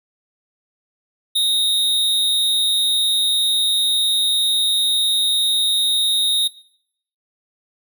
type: tone with amplitude modulation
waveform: square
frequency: 3729 Hz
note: A#7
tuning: in tune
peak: -13 dBFS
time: 1.35-6.48 s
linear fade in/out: 10 ms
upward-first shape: sine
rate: 202 Hz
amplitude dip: 50%
effects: noise-tail reverb RT60 0.7 s tail -20 dB re dry